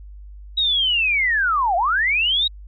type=linear two-way sweep; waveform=sine; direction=down then up; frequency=3853 to 665 to 3853 Hz; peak=-16 dBFS; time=0.57-2.48 s; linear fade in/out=10 ms; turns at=1.76 s; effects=added 50 Hz sine -36 dBFS peak until 2.67 s